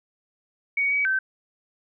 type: tone with pitch steps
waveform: sine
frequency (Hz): 2242 / 2271 / 1545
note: C#7 / C#7 / G6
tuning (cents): +19 / +41 / -26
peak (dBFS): -20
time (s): 0.77-1.19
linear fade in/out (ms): 5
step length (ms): 140
effects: none